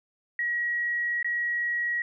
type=tone with dropouts; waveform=sine; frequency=1908 Hz; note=A#6; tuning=40 cents sharp; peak=-25 dBFS; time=0.39-2.02 s; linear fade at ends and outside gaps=2 ms; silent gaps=1.228-1.245 s; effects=none